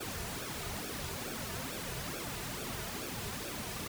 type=noise with flanger; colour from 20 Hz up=pink; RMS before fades=-40 dBFS; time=0-3.88 s; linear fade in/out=10 ms; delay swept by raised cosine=0.98 to 3.78 ms; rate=2.3 Hz; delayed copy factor=-0.75; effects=none

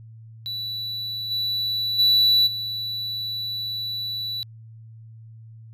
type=tone with level steps; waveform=triangle; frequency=3951 Hz; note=B7; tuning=in tune; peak=-26 / -21 / -13 / -25 dBFS; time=0.46-4.43 s; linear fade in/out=0 ms; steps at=1.3 / 1.98 / 2.46 s; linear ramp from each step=20 ms; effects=added 112 Hz sine -41 dBFS peak until 5.73 s

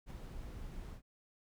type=noise with ADSR envelope; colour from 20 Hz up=brown; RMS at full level=-43 dBFS; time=0.06-1.02 s; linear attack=43 ms; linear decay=18 ms; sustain=-3 dB; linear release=85 ms; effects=none

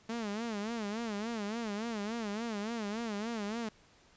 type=tone with vibrato; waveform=sawtooth; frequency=218.2 Hz; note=A3; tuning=14 cents flat; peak=-31 dBFS; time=0.09-3.69 s; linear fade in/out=5 ms; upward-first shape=sine; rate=3.5 Hz; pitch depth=140 cents each way; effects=pink hiss -63 dBFS RMS until 4.16 s + resampled to 16000 Hz

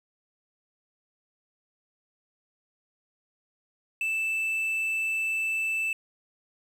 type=tone; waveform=triangle; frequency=2642 Hz; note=E7; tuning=3 cents sharp; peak=-24 dBFS; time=4.01-5.93 s; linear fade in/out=2 ms; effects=9-bit

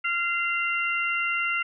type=harmonic tone; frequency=691 Hz; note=F5; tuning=19 cents flat; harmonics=2 / 3 / 4; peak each=-28 / -28 / -28 dBFS; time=0.04-1.63 s; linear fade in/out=10 ms; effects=none

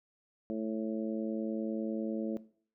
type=harmonic tone; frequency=110 Hz; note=A2; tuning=in tune; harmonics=2 / 3 / 4 / 5 / 6; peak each=-36 / -38 / -42 / -41 / -48 dBFS; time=0.5-2.37 s; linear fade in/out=0 ms; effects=noise-tail reverb RT60 0.5 s tail -18 dB re dry

